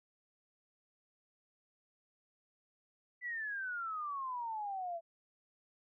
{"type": "exponential sweep", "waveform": "sine", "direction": "down", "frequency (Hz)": [2000, 659.3], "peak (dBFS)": -37, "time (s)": [3.21, 5.01], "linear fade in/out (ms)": 50, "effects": []}